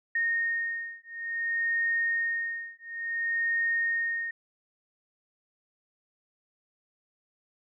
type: beating tone pair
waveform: sine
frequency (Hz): 1848 / 1848.57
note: A#6 / A#6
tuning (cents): -16 / -15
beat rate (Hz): 0.57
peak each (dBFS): -30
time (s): 0.15-4.31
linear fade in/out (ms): 5
effects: none